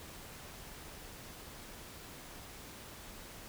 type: silence
effects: pink hiss -50 dBFS RMS until 3.48 s